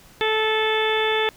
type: harmonic tone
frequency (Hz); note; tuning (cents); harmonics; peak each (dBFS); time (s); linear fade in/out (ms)
436.8; A4; -13; 1 / 2 / 3 / 4 / 5 / 6 / 7 / 8; -22 / -26 / -31 / -27 / -29 / -31 / -35 / -27; 0.21-1.29; 0
effects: pink hiss -50 dBFS RMS until 1.36 s